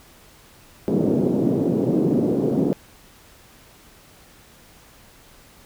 white band-pass noise, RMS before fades -20 dBFS, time 0.88-2.73 s, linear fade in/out 0 ms, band 150 to 400 Hz, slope 24 dB/octave, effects pink hiss -50 dBFS RMS until 5.65 s

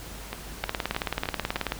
two click trains, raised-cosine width 0.3 ms, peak -10 / -15 dBFS, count 21 / 5, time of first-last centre 0.64-1.721 / 0.33-1.565 s, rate 18.5 / 3.24 Hz, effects added 50 Hz sine -42 dBFS peak until 1.79 s + pink hiss -42 dBFS RMS until 1.79 s

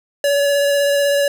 square tone with vibrato, 568 Hz, C#5, 42 cents sharp, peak -14 dBFS, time 0.24-1.28 s, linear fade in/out 2 ms, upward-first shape square, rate 16 Hz, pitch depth 10 cents each way, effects none

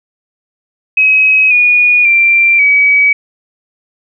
sine tone with pitch steps, 2546 / 2452 / 2362 / 2275 Hz, D#7 / D#7 / D7 / C#7, +39 / -26 / +9 / +44 cents, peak -5 dBFS, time 0.97-3.13 s, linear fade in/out 5 ms, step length 540 ms, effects none

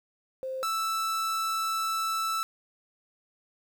sine / 45% pulse tone pair in turn, 524 / 1320.4 Hz, C5 / E6, +2 / +2 cents, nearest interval octave + major third, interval 1600 cents, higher second, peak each -31 / -27 dBFS, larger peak second, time 0.43-0.63 / 0.63-2.43 s, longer second, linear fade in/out 0 ms, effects 10-bit

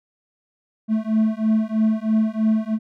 triangle beating tone pair, 217.5 / 220.6 Hz, A3 / A3, -20 / +5 cents, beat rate 3.1 Hz, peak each -18 dBFS, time 0.88-2.79 s, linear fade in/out 50 ms, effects none

